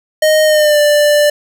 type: tone with pitch glide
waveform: square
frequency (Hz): 620 to 590.6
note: D#5 to D5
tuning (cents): -6 to +10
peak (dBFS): -8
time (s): 0.22-1.3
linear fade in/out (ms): 5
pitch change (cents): -84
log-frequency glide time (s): 0.44-0.79
effects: none